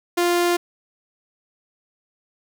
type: tone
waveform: sawtooth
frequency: 349.2 Hz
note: F4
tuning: in tune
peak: -13 dBFS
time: 0.17-0.57 s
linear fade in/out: 10 ms
effects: none